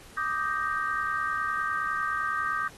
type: chord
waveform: sine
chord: Eb major seventh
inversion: third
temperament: equal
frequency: 1174.7 / 1244.5 / 1568 / 1864.7 Hz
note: D6 / Eb6 / G6 / Bb6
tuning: 0 / 0 / 0 / 0 cents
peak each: -32 / -31 / -31 / -36 dBFS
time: 0.17-2.68 s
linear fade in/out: 5 ms
effects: pink hiss -51 dBFS RMS until 2.77 s + AAC 32 kbps